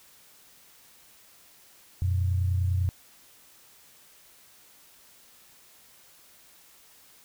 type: tone pair together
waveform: sine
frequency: 89.53 / 119.6 Hz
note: F2 / A#2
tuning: +44 / +45 cents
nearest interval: perfect fourth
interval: 501 cents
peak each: -23 / -32 dBFS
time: 2.02-2.89 s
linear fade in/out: 0 ms
effects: white hiss -56 dBFS RMS until 7.24 s